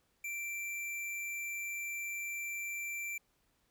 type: tone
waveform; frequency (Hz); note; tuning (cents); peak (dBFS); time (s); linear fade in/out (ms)
square; 2349; D7; 0; -38; 0.24-3.18; 5
effects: pink hiss -75 dBFS RMS until 3.7 s